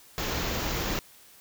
pink band-stop noise, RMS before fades -30 dBFS, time 0.18-0.99 s, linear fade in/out 0 ms, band 7200 to 13000 Hz, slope 96 dB/octave, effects white hiss -54 dBFS RMS until 1.4 s

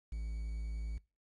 triangle tone with quantisation, 55 Hz, A1, in tune, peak -34 dBFS, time 0.12-0.98 s, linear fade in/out 5 ms, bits 10, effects noise-tail reverb RT60 0.3 s tail -22 dB re dry + MP3 48 kbps

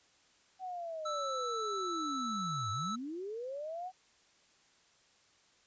sine linear two-way sweep, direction down then up, 759 to 96.5 to 759 Hz, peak -38 dBFS, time 0.59-3.92 s, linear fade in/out 50 ms, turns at 2.71 s
square tone with pitch glide, 1318.5 to 1310.1 Hz, E6 to E6, 0 to -11 cents, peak -36 dBFS, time 1.05-2.96 s, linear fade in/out 10 ms, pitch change -11 cents, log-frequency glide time 1.72-2.82 s
effects white hiss -67 dBFS RMS until 5.66 s + resampled to 16000 Hz

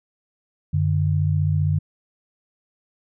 sine tone pair together, 94 / 149.22 Hz, F#2 / D3, +28 / +28 cents, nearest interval minor sixth, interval 800 cents, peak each -20 dBFS, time 0.73-1.79 s, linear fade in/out 10 ms, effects none

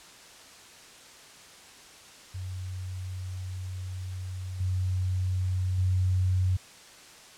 sine tone with level steps, 92.5 Hz, F#2, in tune, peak -33 / -25 / -22 dBFS, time 2.34-6.57 s, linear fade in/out 10 ms, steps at 4.6 / 5.78 s, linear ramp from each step 5 ms, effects white hiss -50 dBFS RMS until 7.37 s + low-pass 8000 Hz 12 dB/octave

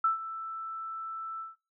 sine tone with ADSR envelope, 1324 Hz, E6, 7 cents sharp, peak -21 dBFS, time 0.04-1.56 s, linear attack 5 ms, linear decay 130 ms, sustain -14 dB, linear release 160 ms, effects noise-tail reverb RT60 0.3 s tail -24 dB re dry

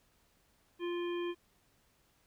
harmonic tone with a mistuned harmonic, 348.4 Hz, F4, 4 cents flat, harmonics 1 / 3 / 5 / 7 / 9, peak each -34 / -46 / -51 / -50 / -50 dBFS, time 0.79-1.35 s, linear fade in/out 50 ms, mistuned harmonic 9, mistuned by +18 cents, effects pink hiss -71 dBFS RMS until 2.26 s

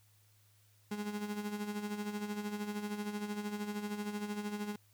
35% pulse tone with tremolo, 207.7 Hz, G#3, in tune, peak -33 dBFS, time 0.91-4.76 s, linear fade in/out 5 ms, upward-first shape sine, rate 13 Hz, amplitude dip 60%, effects added 104 Hz sine -66 dBFS peak until 4.93 s + white hiss -70 dBFS RMS until 4.93 s

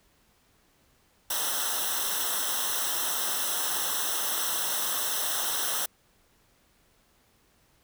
white noise with comb filter, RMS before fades -29 dBFS, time 1.3-5.86 s, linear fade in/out 5 ms, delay 0.43 ms, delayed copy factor -0.95, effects pink hiss -65 dBFS RMS until 7.83 s

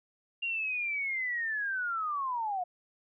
sine linear sweep, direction down, 2794 to 698.5 Hz, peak -30 dBFS, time 0.42-2.64 s, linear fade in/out 10 ms, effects none

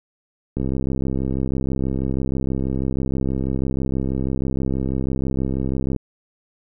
click train, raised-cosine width 3 ms, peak -11 dBFS, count 358, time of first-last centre 0.57-5.963 s, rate 66.2 Hz, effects none

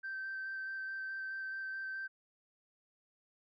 sine tone with vibrato, 1556 Hz, G6, 13 cents flat, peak -37 dBFS, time 0.03-2.08 s, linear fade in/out 20 ms, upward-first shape square, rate 4.7 Hz, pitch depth 9 cents each way, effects tanh soft clip ceiling -35 dBFS

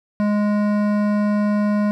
sine tone with hard clipping, 207.7 Hz, G#3, in tune, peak -18 dBFS, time 0.2-1.91 s, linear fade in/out 0 ms, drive 14 dB, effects none

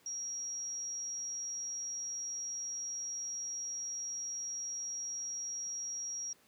sine tone, 5660 Hz, F8, 22 cents sharp, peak -37 dBFS, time 0.06-6.33 s, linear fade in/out 2 ms, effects pink hiss -66 dBFS RMS until 6.47 s + high-pass 150 Hz 12 dB/octave

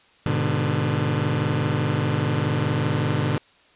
sawtooth chord, G# diminished, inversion none, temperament just, 103.83 / 124.59 / 149.51 Hz, G#2 / B2 / D3, 0 / +16 / +31 cents, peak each -22 / -21 / -20 dBFS, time 0.26-3.38 s, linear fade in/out 0 ms, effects white hiss -56 dBFS RMS until 3.75 s + resampled to 8000 Hz

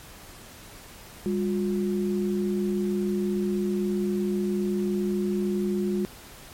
sine tone pair together, 201.3 / 357.7 Hz, G3 / F4, +46 / +41 cents, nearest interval minor seventh, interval 995 cents, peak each -25 / -27 dBFS, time 1.26-6.05 s, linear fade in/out 0 ms, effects pink hiss -46 dBFS RMS until 6.53 s + MP3 64 kbps

